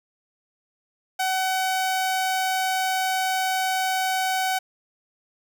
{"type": "tone", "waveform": "sawtooth", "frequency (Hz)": 754, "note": "F#5", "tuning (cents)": 32, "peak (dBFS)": -18, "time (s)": [1.19, 4.59], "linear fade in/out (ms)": 10, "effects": []}